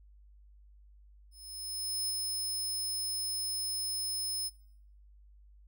15% pulse tone with ADSR envelope, 5200 Hz, E8, 24 cents flat, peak -26 dBFS, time 1.31-4.5 s, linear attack 780 ms, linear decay 22 ms, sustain -2 dB, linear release 32 ms, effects noise-tail reverb RT60 0.6 s tail -21 dB re dry + added 50 Hz sine -55 dBFS peak until 5.67 s

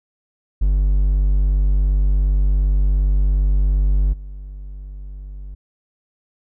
triangle tone with level steps, 48.65 Hz, G1, 12 cents flat, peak -11 / -28 dBFS, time 0.61-5.55 s, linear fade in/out 10 ms, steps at 4.12 s, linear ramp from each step 20 ms, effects none

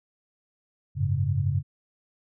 sine chord, F# suspended second, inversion none, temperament equal, 92.5 / 103.83 / 138.59 Hz, F#2 / G#2 / C#3, 0 / 0 / 0 cents, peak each -27 / -27 / -26 dBFS, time 0.95-1.63 s, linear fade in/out 50 ms, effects none

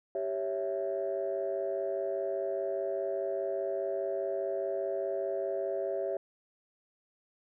sine chord, C# diminished, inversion second, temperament equal, 392 / 554.4 / 659.3 Hz, G4 / C#5 / E5, 0 / 0 / 0 cents, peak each -34 dBFS, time 0.15-6.17 s, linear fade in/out 2 ms, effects tanh soft clip ceiling -23 dBFS

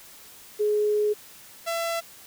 sine / sawtooth tone pair in turn, 420 / 670.8 Hz, G#4 / E5, +19 / +30 cents, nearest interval minor sixth, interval 811 cents, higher second, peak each -20 / -22 dBFS, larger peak first, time 0.59-1.14 / 1.66-2.01 s, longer first, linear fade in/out 20 ms, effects white hiss -48 dBFS RMS until 2.26 s

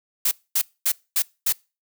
blue noise bursts, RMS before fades -20 dBFS, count 5, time 0.25-1.525 s, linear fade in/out 5 ms, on 63 ms, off 240 ms, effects noise-tail reverb RT60 0.3 s tail -25 dB re dry

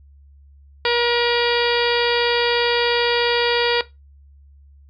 harmonic tone with a mistuned harmonic, 477 Hz, A#4, 40 cents sharp, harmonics 1 / 2 / 3 / 4 / 5 / 6 / 7 / 8 / 9 / 10, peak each -20 / -23 / -25 / -26 / -27 / -28 / -28 / -29 / -30 / -30 dBFS, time 0.85-3.81 s, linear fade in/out 2 ms, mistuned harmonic 9, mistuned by +55 cents, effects noise-tail reverb RT60 0.2 s tail -17 dB re dry + added 70 Hz sine -45 dBFS peak until 4.89 s

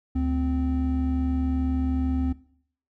triangle tone pair together, 72.79 / 259.4 Hz, D2 / C4, -15 / -15 cents, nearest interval octave + minor seventh, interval 2200 cents, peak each -23 dBFS, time 0.15-2.33 s, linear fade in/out 10 ms, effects noise-tail reverb RT60 0.6 s tail -19 dB re dry

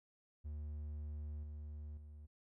triangle tone with level steps, 75 Hz, D2, 37 cents sharp, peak -40 / -43 / -49 dBFS, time 0.44-2.27 s, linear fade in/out 20 ms, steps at 1.43 / 1.97 s, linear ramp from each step 5 ms, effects none

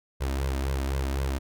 sawtooth tone with flanger, 67.4 Hz, C#2, 48 cents flat, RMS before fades -28 dBFS, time 0.2-1.39 s, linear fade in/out 20 ms, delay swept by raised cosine 1.9 to 3.3 ms, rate 3.9 Hz, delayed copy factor +0.75, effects none

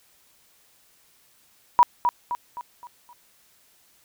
sine tone with echo, 968 Hz, B5, 35 cents flat, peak -10 dBFS, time 1.79-1.83 s, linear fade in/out 0 ms, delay 260 ms, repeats 5, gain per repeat -7 dB, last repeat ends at 3.13 s, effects white hiss -60 dBFS RMS until 4.04 s

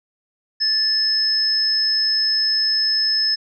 sine tone pair together, 1749 / 5190 Hz, A6 / E8, -11 / -28 cents, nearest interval octave + perfect fifth, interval 1883 cents, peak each -28 / -16 dBFS, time 0.6-3.36 s, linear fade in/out 20 ms, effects none

